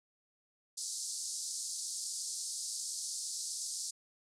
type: band-pass noise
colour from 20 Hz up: white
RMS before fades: -40 dBFS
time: 0.77-3.91 s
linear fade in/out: 10 ms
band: 4400 to 9400 Hz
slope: 48 dB/octave
effects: none